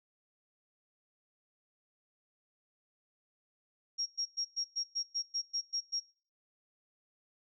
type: tone bursts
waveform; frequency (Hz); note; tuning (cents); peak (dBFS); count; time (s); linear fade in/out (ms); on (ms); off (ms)
sine; 5588; F8; 0; -31; 11; 3.98-6.004; 20; 84; 110
effects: noise-tail reverb RT60 0.4 s tail -22 dB re dry